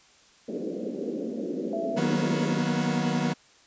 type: band-pass noise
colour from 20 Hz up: pink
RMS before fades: -32 dBFS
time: 0.48-2.59 s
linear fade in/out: 10 ms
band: 200 to 530 Hz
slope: 48 dB/octave
type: tone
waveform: sine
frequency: 666 Hz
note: E5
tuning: 18 cents sharp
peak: -29 dBFS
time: 1.73-1.99 s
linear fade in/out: 2 ms
type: chord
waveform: 40% pulse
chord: B major seventh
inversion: first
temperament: equal with one note detuned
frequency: 155.56 / 185 / 236.1 / 246.9 Hz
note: D#3 / F#3 / A#3 / B3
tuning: 0 / 0 / +22 / 0 cents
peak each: -29 dBFS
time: 1.96-3.34 s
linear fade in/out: 20 ms
effects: white hiss -57 dBFS RMS until 3.66 s + resampled to 16000 Hz